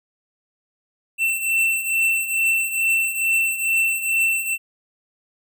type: beating tone pair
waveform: square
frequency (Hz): 2684 / 2686.3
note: E7 / E7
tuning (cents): +31 / +32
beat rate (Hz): 2.3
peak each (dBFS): -25 / -20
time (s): 1.18-4.58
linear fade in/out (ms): 50
effects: none